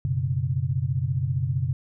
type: chord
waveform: sine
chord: F# suspended fourth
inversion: none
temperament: equal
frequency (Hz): 92.5 / 123.47 / 138.59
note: F#2 / B2 / C#3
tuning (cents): 0 / 0 / 0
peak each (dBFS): -29 / -26 / -26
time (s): 0.05-1.73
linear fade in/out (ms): 0
effects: none